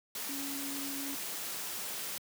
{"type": "tone in noise", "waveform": "sine", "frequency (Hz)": 278.4, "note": "C#4", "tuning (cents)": 8, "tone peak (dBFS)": -40, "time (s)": [0.29, 1.15], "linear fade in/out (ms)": 2, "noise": "white", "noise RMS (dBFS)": -39, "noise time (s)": [0.15, 2.18], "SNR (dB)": -4, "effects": ["high-pass 150 Hz 12 dB/octave"]}